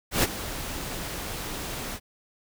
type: noise with ADSR envelope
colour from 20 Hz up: pink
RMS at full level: -20 dBFS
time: 0.11-2 s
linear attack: 120 ms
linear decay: 33 ms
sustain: -14 dB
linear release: 62 ms
effects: none